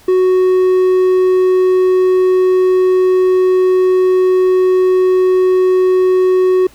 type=tone; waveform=triangle; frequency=370 Hz; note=F#4; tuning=in tune; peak=-6 dBFS; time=0.08-6.67 s; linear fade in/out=5 ms; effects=pink hiss -45 dBFS RMS until 6.74 s